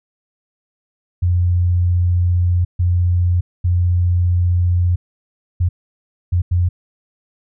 sine tone bursts at uneven times, 88.5 Hz, F2, 23 cents sharp, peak -12 dBFS, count 6, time 1.22-2.65 / 2.79-3.41 / 3.64-4.96 / 5.6-5.69 / 6.32-6.42 / 6.51-6.69 s, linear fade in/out 10 ms, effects none

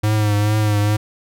square tone with vibrato, 105.4 Hz, G#2, 26 cents sharp, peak -15 dBFS, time 0.03-0.97 s, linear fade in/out 10 ms, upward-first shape triangle, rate 2.3 Hz, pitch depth 45 cents each way, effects none

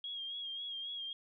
sine tone with vibrato, 3265 Hz, G#7, 30 cents flat, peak -39 dBFS, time 0.04-1.13 s, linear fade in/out 2 ms, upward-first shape sine, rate 3.7 Hz, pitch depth 45 cents each way, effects none

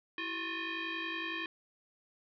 sine tone with frequency modulation, 329.6 Hz, E4, in tune, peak -35 dBFS, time 0.18-1.46 s, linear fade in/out 2 ms, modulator 710 Hz, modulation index 4.2, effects none

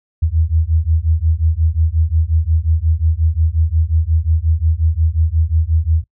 sine beating tone pair, 77.78 / 83.38 Hz, D#2 / E2, 0 / +20 cents, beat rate 5.6 Hz, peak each -15 dBFS, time 0.22-6.04 s, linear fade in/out 10 ms, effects noise-tail reverb RT60 0.1 s tail -23 dB re dry

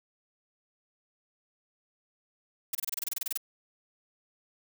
blue noise bursts, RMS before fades -31 dBFS, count 14, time 2.73-3.375 s, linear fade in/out 5 ms, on 21 ms, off 27 ms, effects none

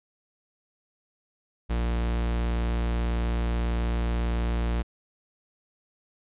45% pulse tone, 58.3 Hz, A#1, 1 cent sharp, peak -24 dBFS, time 1.69-4.83 s, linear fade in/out 20 ms, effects resampled to 8000 Hz

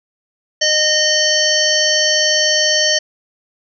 harmonic tone with a mistuned harmonic, 614 Hz, D#5, 23 cents flat, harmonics 1 / 3 / 5 / 7 / 9 / 10, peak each -19 / -19 / -19 / -19 / -19 / -19 dBFS, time 0.61-2.99 s, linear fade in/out 10 ms, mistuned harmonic 7, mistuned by +63 cents, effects none

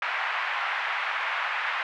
white band-pass noise, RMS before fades -29 dBFS, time 0.02-1.83 s, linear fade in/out 2 ms, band 810 to 2300 Hz, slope 24 dB/octave, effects none

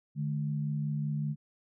sine tone pair together, 148.54 / 213.8 Hz, D3 / A3, +20 / -49 cents, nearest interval tritone, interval 631 cents, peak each -30 / -37 dBFS, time 0.15-1.36 s, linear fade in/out 50 ms, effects none

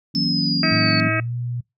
sine chord, F# dominant seventh, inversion third, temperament equal with one note detuned, 161.24 / 185 / 233.1 / 277.2 Hz, E3 / F#3 / A#3 / C#4, -38 / 0 / 0 / 0 cents, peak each -25 dBFS, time 0.14-1.1 s, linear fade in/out 20 ms
sine exponential sweep, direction down, 5274 to 4435 Hz, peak -21 dBFS, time 0.15-1 s, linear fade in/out 0 ms
harmonic tone, 320 Hz, D#4, 49 cents sharp, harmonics 1 / 2 / 4 / 5 / 6 / 7 / 8, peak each -27 / -27 / -27 / -27 / -27 / -27 / -27 dBFS, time 0.63-1.2 s, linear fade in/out 2 ms
sine tone with pitch glide, 110.5 to 121.2 Hz, A2 to B2, +8 to -32 cents, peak -23 dBFS, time 0.71-1.61 s, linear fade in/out 10 ms, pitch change +160 cents, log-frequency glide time 1.04-1.35 s
effects noise-tail reverb RT60 0.2 s tail -24 dB re dry

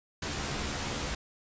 pink noise with comb filter, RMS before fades -34 dBFS, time 0.22-1.15 s, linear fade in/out 5 ms, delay 14 ms, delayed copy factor +0.7, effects resampled to 16000 Hz

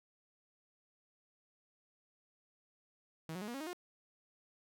sawtooth tone with pitch steps, 160.6 / 183.42 / 209.5 / 239.2 / 273.2 / 312.1 / 356.4 Hz, E3 / F#3 / G#3 / A#3 / C#4 / D#4 / F4, -45 / -15 / +15 / +45 / -25 / +5 / +35 cents, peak -37 dBFS, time 3.29-3.731 s, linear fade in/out 0 ms, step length 63 ms, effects none

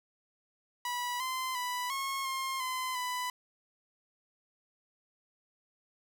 sawtooth tone with pitch steps, 978 / 1034 / 989 / 1087 / 1065 / 1026 / 996 Hz, B5 / C6 / B5 / C#6 / C6 / C6 / B5, -17 / -21 / +2 / -34 / +30 / -34 / +14 cents, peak -29 dBFS, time 0.85-3.3 s, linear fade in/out 2 ms, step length 350 ms, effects none

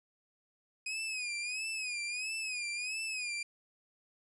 sawtooth tone with vibrato, 2500 Hz, D#7, 8 cents sharp, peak -32 dBFS, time 0.86-3.43 s, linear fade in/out 5 ms, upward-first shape sine, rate 1.5 Hz, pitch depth 100 cents each way, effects resampled to 24000 Hz

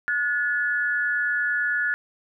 sine tone pair together, 1448.9 / 1720 Hz, F#6 / A6, -37 / -40 cents, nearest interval minor third, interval 297 cents, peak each -24 dBFS, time 0.08-1.94 s, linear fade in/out 0 ms, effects none

